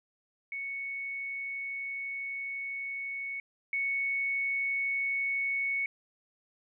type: tone pair in turn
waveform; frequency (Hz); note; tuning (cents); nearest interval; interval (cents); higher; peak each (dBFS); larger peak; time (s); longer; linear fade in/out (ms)
sine; 2217 / 2217; C#7 / C#7; 0 / 0; unison; 0; neither; -34 / -28; second; 0.52-3.4 / 3.73-5.86; first; 2
effects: none